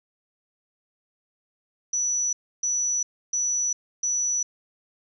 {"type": "tone bursts", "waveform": "sine", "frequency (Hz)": 5920, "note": "F#8", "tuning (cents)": 0, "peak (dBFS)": -22, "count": 4, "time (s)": [1.93, 4.43], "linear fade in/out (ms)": 5, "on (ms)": 400, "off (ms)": 300, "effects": []}